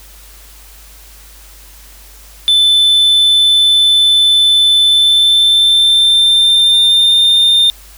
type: tone with pitch glide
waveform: triangle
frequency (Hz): 3520 to 3617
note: A7 to A7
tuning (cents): 0 to +47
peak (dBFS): -5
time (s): 2.48-7.7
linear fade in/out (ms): 0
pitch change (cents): +47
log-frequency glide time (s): 4.83-7.22
effects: added 50 Hz sine -38 dBFS peak until 7.97 s + white hiss -40 dBFS RMS until 7.97 s